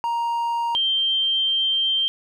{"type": "tone pair in turn", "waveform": ["triangle", "sine"], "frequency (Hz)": [936, 3148], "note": ["A#5", "G7"], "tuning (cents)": [7, 7], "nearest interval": "octave + major sixth", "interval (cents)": 2100, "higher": "second", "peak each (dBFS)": [-19, -18], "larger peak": "second", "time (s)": [[0.04, 0.75], [0.75, 2.08]], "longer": "second", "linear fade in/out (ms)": 0, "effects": []}